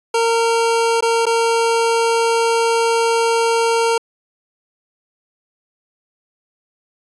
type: tone with dropouts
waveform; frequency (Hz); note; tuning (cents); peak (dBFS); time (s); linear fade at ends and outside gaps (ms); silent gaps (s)
25% pulse; 459.9; A#4; -23; -10; 0.14-3.98; 5; 1.008-1.024 / 1.256-1.265
effects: resampled to 24000 Hz